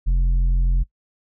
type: tone with tanh clipping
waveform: sine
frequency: 43.65 Hz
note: F1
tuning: in tune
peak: -16 dBFS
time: 0.06-0.84 s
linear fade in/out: 20 ms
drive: 6 dB
effects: noise-tail reverb RT60 0.1 s tail -20 dB re dry